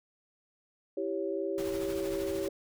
sine chord, C# diminished, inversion first, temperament equal, 329.6 / 392 / 554.4 Hz, E4 / G4 / C#5, 0 / 0 / 0 cents, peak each -36 / -33 / -36 dBFS, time 0.97-2.49 s, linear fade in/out 5 ms
pink noise with tremolo, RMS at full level -42 dBFS, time 1.58-2.48 s, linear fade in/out 0 ms, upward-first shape triangle, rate 13 Hz, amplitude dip 45%
effects none

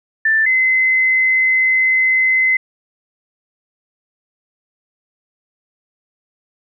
sine tone pair in turn, 1771 / 2049 Hz, A6 / C7, +11 / -37 cents, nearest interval minor third, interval 252 cents, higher second, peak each -11 dBFS, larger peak neither, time 0.25-0.46 / 0.46-2.57 s, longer second, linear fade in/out 5 ms, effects none

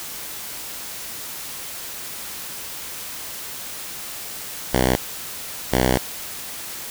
5% pulse tone pair in turn, 63.6 / 63.6 Hz, C2 / C2, -48 / -48 cents, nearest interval unison, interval 0 cents, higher neither, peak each -5 dBFS, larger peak neither, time 4.73-4.96 / 5.72-5.98 s, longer second, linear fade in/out 10 ms, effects white hiss -33 dBFS RMS until 6.9 s

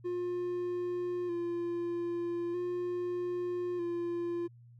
triangle tone with vibrato, 350 Hz, F4, 4 cents sharp, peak -30 dBFS, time 0.04-4.48 s, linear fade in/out 20 ms, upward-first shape square, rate 0.4 Hz, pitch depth 26 cents each way, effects added 119 Hz sine -53 dBFS peak until 4.79 s

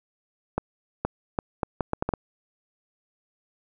accelerating click train, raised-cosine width 1 ms, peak -10 dBFS, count 9, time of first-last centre 0.58-2.137 s, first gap 470 ms, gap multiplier 0.72, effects none

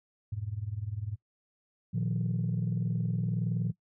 sine tone with tremolo, 104.5 Hz, G#2, 11 cents sharp, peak -29 dBFS, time 0.32-1.16 s, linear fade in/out 5 ms, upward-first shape sine, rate 20 Hz, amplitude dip 85%
sine chord, Bb suspended fourth, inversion none, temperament equal with one note detuned, 116.54 / 155.56 / 176.95 Hz, Bb2 / Eb3 / F3, 0 / 0 / +23 cents, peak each -30 / -32 / -31 dBFS, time 1.93-3.72 s, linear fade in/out 20 ms
effects noise-tail reverb RT60 0.1 s tail -21 dB re dry + tanh soft clip ceiling -22 dBFS

